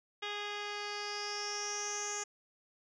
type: tone with low-pass filter sweep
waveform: 10% pulse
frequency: 412.8 Hz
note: G#4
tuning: 10 cents flat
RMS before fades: -39 dBFS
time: 0.22-2.24 s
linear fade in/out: 10 ms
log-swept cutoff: 3700 to 6800 Hz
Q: 7.9
effects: none